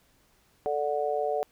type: chord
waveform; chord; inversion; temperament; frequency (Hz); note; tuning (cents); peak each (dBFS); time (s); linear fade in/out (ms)
sine; D major; second; just; 440.5 / 587.3 / 734.2; A4 / D5 / F#5; +2 / 0 / -14; -30; 0.66-1.43; 0
effects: pink hiss -65 dBFS RMS until 1.51 s